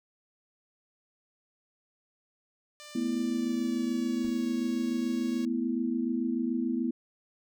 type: tone with pitch glide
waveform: 5% pulse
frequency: 594 to 554.2 Hz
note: D5 to C#5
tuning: +20 to -1 cents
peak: -34 dBFS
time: 2.8-5.45 s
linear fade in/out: 0 ms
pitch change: -121 cents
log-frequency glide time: 3.15-4.48 s
type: chord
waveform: sine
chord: A suspended second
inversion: none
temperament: equal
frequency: 220 / 246.9 / 329.6 Hz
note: A3 / B3 / E4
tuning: 0 / 0 / 0 cents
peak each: -34 / -29 / -33 dBFS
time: 2.95-6.91 s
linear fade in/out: 5 ms
type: noise with exponential decay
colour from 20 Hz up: brown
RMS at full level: -39 dBFS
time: 4.24-4.36 s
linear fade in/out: 5 ms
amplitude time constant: 24 ms
effects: none